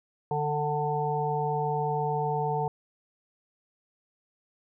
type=harmonic tone; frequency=148.6 Hz; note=D3; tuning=21 cents sharp; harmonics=1 / 3 / 5 / 6; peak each=-31 / -31 / -31 / -31 dBFS; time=0.31-2.68 s; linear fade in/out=2 ms; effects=none